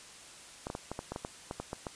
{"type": "clicks", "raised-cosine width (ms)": 1, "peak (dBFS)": -22, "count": 12, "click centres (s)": [0.669, 0.701, 0.751, 0.916, 0.991, 1.12, 1.161, 1.249, 1.511, 1.6, 1.731, 1.868], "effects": ["white hiss -51 dBFS RMS until 1.95 s", "resampled to 22050 Hz"]}